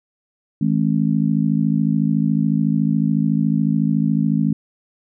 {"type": "harmonic tone", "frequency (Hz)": 53.9, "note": "A1", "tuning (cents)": -35, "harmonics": [3, 4, 5], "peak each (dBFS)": [-19, -18, -22], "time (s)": [0.61, 4.53], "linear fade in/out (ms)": 5, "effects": []}